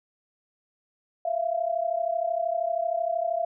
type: tone pair together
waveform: sine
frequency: 659.3 / 692.2 Hz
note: E5 / F5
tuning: 0 / -16 cents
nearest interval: minor second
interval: 84 cents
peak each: -27 dBFS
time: 1.25-3.45 s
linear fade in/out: 5 ms
effects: none

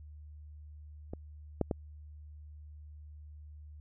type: clicks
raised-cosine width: 2 ms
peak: -26 / -15 / -18 dBFS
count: 3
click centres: 1.135 / 1.613 / 1.712 s
effects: added 75 Hz sine -47 dBFS peak until 3.8 s

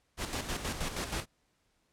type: noise with tremolo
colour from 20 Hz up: pink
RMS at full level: -34 dBFS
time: 0.17-1.26 s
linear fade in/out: 50 ms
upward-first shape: square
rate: 6.3 Hz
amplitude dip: 55%
effects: pink hiss -74 dBFS RMS until 1.92 s + low-pass 10000 Hz 12 dB/octave

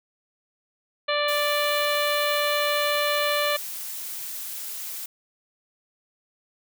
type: harmonic tone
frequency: 587.3 Hz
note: D5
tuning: in tune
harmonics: 1 / 2 / 3 / 4 / 5 / 6 / 7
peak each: -25 / -28 / -30 / -31 / -32 / -33 / -33 dBFS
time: 1.08-3.57 s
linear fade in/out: 10 ms
type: noise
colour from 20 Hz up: blue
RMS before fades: -34 dBFS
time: 1.28-5.06 s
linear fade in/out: 5 ms
effects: none

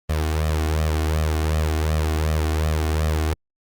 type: tone with flanger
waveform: sawtooth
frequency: 78 Hz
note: D#2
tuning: 5 cents sharp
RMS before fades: -21 dBFS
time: 0.09-3.34 s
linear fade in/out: 10 ms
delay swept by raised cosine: 1.6 to 2.8 ms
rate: 2.7 Hz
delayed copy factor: +0.7
effects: Opus 24 kbps

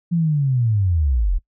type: linear sweep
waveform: sine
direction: down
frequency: 174.61 to 36.71 Hz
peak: -15 dBFS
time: 0.11-1.39 s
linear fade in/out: 20 ms
effects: noise-tail reverb RT60 0.1 s tail -22 dB re dry

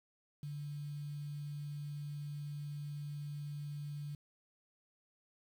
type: tone with quantisation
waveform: sine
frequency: 146 Hz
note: D3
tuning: 10 cents flat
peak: -40 dBFS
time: 0.43-4.15 s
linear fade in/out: 2 ms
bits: 10
effects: none

